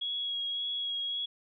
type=tone with vibrato; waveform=sine; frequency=3322 Hz; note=G#7; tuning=in tune; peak=-31 dBFS; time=0.01-1.26 s; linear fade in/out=10 ms; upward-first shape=sine; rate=1.8 Hz; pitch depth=15 cents each way; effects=none